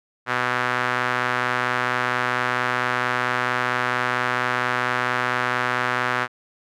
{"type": "tone with band-pass filter", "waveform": "sawtooth", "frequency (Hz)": 124.4, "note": "B2", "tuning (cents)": 13, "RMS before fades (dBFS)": -23, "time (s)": [0.26, 6.28], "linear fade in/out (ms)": 50, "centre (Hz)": 1500, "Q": 2, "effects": []}